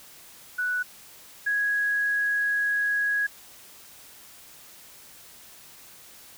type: tone pair in turn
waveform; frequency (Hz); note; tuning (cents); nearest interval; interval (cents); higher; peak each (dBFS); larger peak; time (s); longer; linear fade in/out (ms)
sine; 1480 / 1661.2; F#6 / G#6; 0 / 0; major second; 200; second; -24 / -22; second; 0.58-0.83 / 1.46-3.27; second; 10
effects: white hiss -49 dBFS RMS until 6.37 s